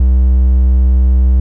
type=tone; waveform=triangle; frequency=63.6 Hz; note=C2; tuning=48 cents flat; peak=-4 dBFS; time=0-1.4 s; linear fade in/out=5 ms; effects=none